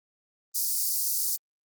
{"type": "high-pass noise", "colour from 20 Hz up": "white", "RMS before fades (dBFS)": -27, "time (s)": [0.54, 1.37], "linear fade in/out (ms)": 20, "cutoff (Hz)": 4700, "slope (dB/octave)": 48, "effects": ["Opus 24 kbps"]}